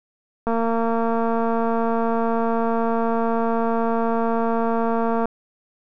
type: click train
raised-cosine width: 1 ms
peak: -10 dBFS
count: 1097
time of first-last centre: 0.47-5.256 s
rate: 229 Hz
effects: none